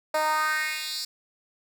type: tone with high-pass filter sweep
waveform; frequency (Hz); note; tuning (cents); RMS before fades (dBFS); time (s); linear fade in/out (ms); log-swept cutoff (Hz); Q
10% pulse; 308.6; D#4; -14; -27; 0.14-1.05; 5; 630 to 5100; 3
effects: none